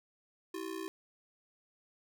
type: ring-modulated tone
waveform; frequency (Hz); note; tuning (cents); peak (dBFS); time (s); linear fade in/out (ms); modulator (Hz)
square; 355.1; F4; +29; -36; 0.54-0.88; 0; 30.2
effects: none